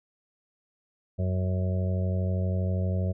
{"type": "harmonic tone", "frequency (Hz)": 92.5, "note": "F#2", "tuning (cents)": 0, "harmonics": [1, 2, 4, 5, 6, 7], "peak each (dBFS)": [-25, -32, -41, -42, -39, -40], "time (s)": [1.18, 3.13], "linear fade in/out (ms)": 20, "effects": []}